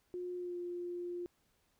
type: tone with pitch glide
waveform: sine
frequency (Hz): 358.2 to 351.6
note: F4 to F4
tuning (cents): +44 to +12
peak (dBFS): -38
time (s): 0.14-1.26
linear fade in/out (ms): 0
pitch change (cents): -32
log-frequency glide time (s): 0.36-0.57
effects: pink hiss -75 dBFS RMS until 1.79 s